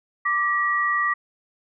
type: tone pair together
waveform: sine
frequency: 1174.7 / 1914.7 Hz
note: D6 / A#6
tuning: 0 / +46 cents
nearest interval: minor sixth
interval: 846 cents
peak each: -22 dBFS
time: 0.25-1.14 s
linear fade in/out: 10 ms
effects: none